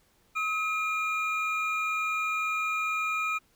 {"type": "tone pair together", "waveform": "triangle", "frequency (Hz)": [1278, 2413], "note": ["D#6", "D7"], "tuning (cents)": [46, 46], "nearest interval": "major seventh", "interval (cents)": 1100, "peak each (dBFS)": -28, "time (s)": [0.35, 3.39], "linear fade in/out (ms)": 20, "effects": ["pink hiss -66 dBFS RMS until 3.55 s"]}